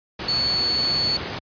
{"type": "tone in noise", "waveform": "sine", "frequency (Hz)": 4435, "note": "C#8", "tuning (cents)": 0, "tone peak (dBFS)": -19, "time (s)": [0.28, 1.17], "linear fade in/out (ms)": 5, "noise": "pink", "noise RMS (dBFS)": -29, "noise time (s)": [0.19, 1.39], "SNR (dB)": 7, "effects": ["high-pass 80 Hz 12 dB/octave", "resampled to 11025 Hz"]}